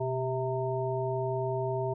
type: harmonic tone with a mistuned harmonic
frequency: 130.81 Hz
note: C3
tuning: in tune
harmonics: 1 / 3 / 5 / 7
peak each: -33 / -32 / -34 / -37 dBFS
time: 0-1.94 s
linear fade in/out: 10 ms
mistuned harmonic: 1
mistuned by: -72 cents
effects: none